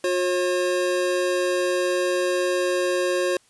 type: tone pair together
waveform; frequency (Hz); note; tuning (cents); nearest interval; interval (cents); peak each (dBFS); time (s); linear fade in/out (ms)
square; 359.6 / 541.2; F#4 / C#5; -49 / -42; perfect fifth; 707; -24; 0.04-3.37; 2
effects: white hiss -59 dBFS RMS until 3.49 s + resampled to 24000 Hz